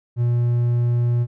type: tone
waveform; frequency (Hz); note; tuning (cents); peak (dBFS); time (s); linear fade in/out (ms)
triangle; 120; B2; -49; -14; 0.16-1.27; 50
effects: none